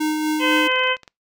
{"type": "tone with tremolo", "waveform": "square", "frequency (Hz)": 307.9, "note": "D#4", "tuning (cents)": -18, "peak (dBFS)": -19, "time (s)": [0, 0.68], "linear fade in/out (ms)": 10, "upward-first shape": "sine", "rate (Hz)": 4.1, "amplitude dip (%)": 30}
{"type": "harmonic tone", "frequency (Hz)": 512, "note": "C5", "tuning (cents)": -38, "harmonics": [1, 2, 3, 4, 5, 6], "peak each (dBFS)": [-24, -24, -24, -24, -24, -24], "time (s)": [0.39, 0.97], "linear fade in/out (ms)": 50}
{"type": "clicks", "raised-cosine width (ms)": 0.2, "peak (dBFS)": -24, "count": 11, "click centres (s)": [0.566, 0.6, 0.658, 0.717, 0.759, 0.793, 0.838, 0.873, 0.968, 1.033, 1.078]}
{"effects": ["noise-tail reverb RT60 0.2 s tail -25 dB re dry"]}